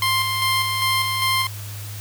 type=tone with tremolo; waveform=15% pulse; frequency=1052 Hz; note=C6; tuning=9 cents sharp; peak=-11 dBFS; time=0.02-1.47 s; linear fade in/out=2 ms; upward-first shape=square; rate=2.5 Hz; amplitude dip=35%; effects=added 103 Hz sine -31 dBFS peak until 2 s + white hiss -38 dBFS RMS until 2 s